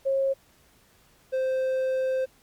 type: tone pair in turn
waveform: sine / triangle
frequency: 541 / 521.8 Hz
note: C#5 / C5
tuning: -42 / -5 cents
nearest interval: minor second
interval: 63 cents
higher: first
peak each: -21 dBFS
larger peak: neither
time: 0.05-0.34 / 1.32-2.26 s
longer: second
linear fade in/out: 20 ms
effects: pink hiss -60 dBFS RMS until 2.42 s + MP3 96 kbps